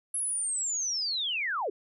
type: linear sweep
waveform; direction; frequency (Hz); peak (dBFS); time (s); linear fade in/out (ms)
sine; down; 10950 to 344.4; -28; 0.14-1.7; 5
effects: none